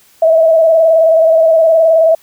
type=tone with vibrato; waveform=sine; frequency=648 Hz; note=E5; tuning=30 cents flat; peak=-5 dBFS; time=0.22-2.15 s; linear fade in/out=5 ms; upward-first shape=square; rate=19 Hz; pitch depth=34 cents each way; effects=white hiss -48 dBFS RMS until 2.22 s